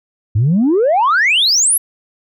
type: exponential sweep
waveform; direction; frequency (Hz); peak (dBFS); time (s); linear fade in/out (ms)
sine; up; 97.2 to 11700; -8; 0.35-1.78; 10
effects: tanh soft clip ceiling -7 dBFS